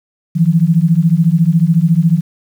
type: beating tone pair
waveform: sine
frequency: 159.1 / 173.1 Hz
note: D#3 / F3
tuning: +39 / -15 cents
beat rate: 14 Hz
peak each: -11 dBFS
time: 0.35-2.21 s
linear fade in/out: 20 ms
effects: 7-bit